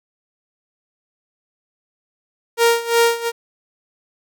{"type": "tone with tremolo", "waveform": "sawtooth", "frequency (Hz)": 466.2, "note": "A#4", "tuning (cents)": 0, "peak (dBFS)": -7, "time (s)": [2.57, 3.32], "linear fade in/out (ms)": 50, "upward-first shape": "sine", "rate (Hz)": 2.8, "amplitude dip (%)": 85, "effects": []}